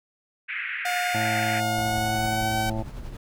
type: band-pass noise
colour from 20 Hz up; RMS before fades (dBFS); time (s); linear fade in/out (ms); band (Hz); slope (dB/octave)
pink; -31; 0.48-1.61; 20; 1600 to 2500; 48
type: tone with pitch glide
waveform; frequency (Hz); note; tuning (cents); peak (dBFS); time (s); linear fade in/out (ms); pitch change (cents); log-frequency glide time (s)
sawtooth; 716 to 763; F5 to G5; +43 to -47; -21; 0.85-2.7; 5; +110; 1.71-2.54
type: harmonic tone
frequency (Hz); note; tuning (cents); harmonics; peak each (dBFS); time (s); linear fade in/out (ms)
110; A2; 0; 1 / 2 / 3 / 5 / 6 / 7 / 8; -30 / -33 / -35 / -37 / -38 / -40 / -39; 1.14-2.83; 10
type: noise with tremolo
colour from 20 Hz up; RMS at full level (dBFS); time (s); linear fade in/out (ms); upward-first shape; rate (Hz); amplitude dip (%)
brown; -34; 1.77-3.17; 5; triangle; 11; 55
effects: none